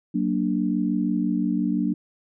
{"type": "chord", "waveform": "sine", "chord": "Gb augmented", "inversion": "none", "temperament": "equal with one note detuned", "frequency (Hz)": [187.04, 233.1, 293.7], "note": ["Gb3", "Bb3", "D4"], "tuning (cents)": [19, 0, 0], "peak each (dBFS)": -25, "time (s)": [0.14, 1.94], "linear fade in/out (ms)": 10, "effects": []}